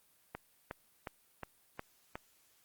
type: click train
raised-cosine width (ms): 0.5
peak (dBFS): -25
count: 6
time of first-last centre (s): 0.35-2.155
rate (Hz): 2.77
effects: white hiss -69 dBFS RMS until 2.64 s + Opus 32 kbps